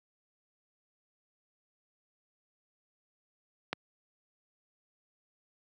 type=click; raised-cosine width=0.3 ms; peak=-15 dBFS; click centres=3.73 s; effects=high-pass 150 Hz 12 dB/octave